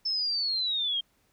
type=linear sweep; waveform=sine; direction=down; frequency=5300 to 3167 Hz; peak=-26 dBFS; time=0.05-1.01 s; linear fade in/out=10 ms; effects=pink hiss -69 dBFS RMS until 1.32 s

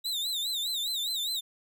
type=tone with vibrato; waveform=40% pulse; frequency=3800 Hz; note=A#7; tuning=33 cents sharp; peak=-28 dBFS; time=0.04-1.41 s; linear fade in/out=20 ms; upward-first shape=sine; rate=4.9 Hz; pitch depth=130 cents each way; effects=none

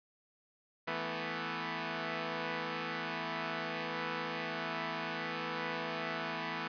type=chord; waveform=5% pulse; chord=E suspended fourth; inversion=none; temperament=equal; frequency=164.81 / 220 / 246.9 Hz; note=E3 / A3 / B3; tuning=0 / 0 / 0 cents; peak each=-28 / -30 / -29 dBFS; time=0.87-6.68 s; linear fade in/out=10 ms; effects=resampled to 11025 Hz

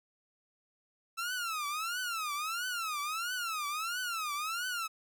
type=tone with vibrato; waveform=sawtooth; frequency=1319 Hz; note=E6; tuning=1 cent sharp; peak=-30 dBFS; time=1.17-4.88 s; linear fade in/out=20 ms; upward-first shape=triangle; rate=1.5 Hz; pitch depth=250 cents each way; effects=none

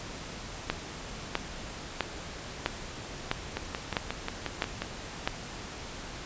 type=two click trains; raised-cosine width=0.3 ms; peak=-10 / -15 dBFS; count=8 / 8; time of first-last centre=0.7-5.275 / 3.57-4.82 s; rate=1.53 / 5.6 Hz; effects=pink hiss -41 dBFS RMS until 6.25 s + resampled to 16000 Hz

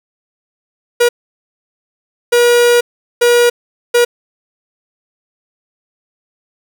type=tone bursts at uneven times; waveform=45% pulse; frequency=480 Hz; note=B4; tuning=49 cents flat; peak=-7 dBFS; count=4; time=1-1.09 / 2.32-2.81 / 3.21-3.5 / 3.94-4.05 s; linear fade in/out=10 ms; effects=none

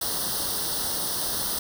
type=noise with comb filter; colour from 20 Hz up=white; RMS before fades=-28 dBFS; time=0.01-1.59 s; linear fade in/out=5 ms; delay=0.21 ms; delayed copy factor=+0.9; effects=none

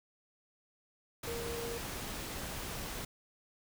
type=tone in noise; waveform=sine; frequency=467.4 Hz; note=A#4; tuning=5 cents sharp; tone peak=-39 dBFS; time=1.27-1.78 s; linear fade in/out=5 ms; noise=pink; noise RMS=-41 dBFS; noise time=1.23-3.05 s; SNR=-1 dB; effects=none

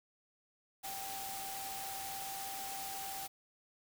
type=tone in noise; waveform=sine; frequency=781 Hz; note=G5; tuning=7 cents flat; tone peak=-44 dBFS; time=0.83-3.28 s; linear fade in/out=20 ms; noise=white; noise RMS=-44 dBFS; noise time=0.83-3.28 s; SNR=-3 dB; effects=none

